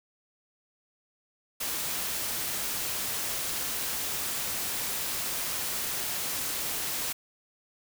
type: noise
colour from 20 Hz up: white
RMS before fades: -32 dBFS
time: 1.6-7.13 s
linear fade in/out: 10 ms
effects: none